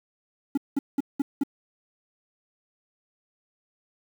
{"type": "tone bursts", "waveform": "triangle", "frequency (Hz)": 279.1, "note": "C#4", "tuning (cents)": 12, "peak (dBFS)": -18, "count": 5, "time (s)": [0.55, 1.435], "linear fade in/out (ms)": 5, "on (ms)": 25, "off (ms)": 190, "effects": ["8-bit"]}